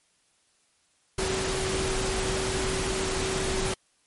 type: tone in noise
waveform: sine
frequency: 380 Hz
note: F#4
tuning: 46 cents sharp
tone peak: -30 dBFS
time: 1.18-3.74 s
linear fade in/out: 5 ms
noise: pink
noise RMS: -29 dBFS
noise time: 1.18-3.74 s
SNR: -4 dB
effects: white hiss -67 dBFS RMS until 4.06 s + MP3 48 kbps